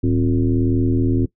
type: tone with frequency modulation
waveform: sine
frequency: 185 Hz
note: F#3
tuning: in tune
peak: -14 dBFS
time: 0.03-1.26 s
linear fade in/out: 10 ms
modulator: 81.5 Hz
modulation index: 2
effects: noise-tail reverb RT60 0.1 s tail -19 dB re dry